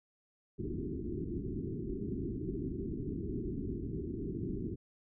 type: low-pass noise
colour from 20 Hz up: white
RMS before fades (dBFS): -38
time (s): 0.58-4.76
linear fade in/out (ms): 20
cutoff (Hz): 400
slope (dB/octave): 96
effects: none